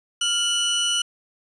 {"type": "tone pair together", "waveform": "sawtooth", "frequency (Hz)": [1396.9, 2960], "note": ["F6", "F#7"], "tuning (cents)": [0, 0], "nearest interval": "octave + minor second", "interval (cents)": 1300, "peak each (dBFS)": [-26, -17], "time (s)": [0.21, 1.02], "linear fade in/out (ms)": 5, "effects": ["resampled to 22050 Hz"]}